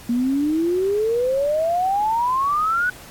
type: exponential sweep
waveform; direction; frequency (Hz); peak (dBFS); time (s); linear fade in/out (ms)
sine; up; 233.1 to 1500; -17; 0.09-2.9; 5
effects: pink hiss -42 dBFS RMS until 3.1 s + AAC 64 kbps